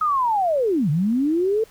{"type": "linear two-way sweep", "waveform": "sine", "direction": "down then up", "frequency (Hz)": [1280, 138.59, 454.2], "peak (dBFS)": -17, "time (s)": [0.01, 1.64], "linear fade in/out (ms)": 5, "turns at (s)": 0.9, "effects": ["pink hiss -51 dBFS RMS until 1.7 s"]}